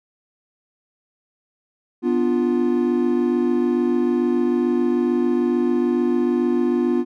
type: chord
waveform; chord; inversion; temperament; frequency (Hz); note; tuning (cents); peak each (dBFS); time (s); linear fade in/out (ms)
triangle; B diminished; none; equal; 246.9 / 293.7 / 349.2; B3 / D4 / F4; 0 / 0 / 0; -18 / -23 / -18; 2.02-7.05; 50
effects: none